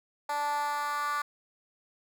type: tone with high-pass filter sweep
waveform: 10% pulse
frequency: 291.9 Hz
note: D4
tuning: 10 cents flat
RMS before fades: -31 dBFS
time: 0.29-1.22 s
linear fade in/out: 5 ms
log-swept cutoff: 780 to 1200 Hz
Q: 4.6
effects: none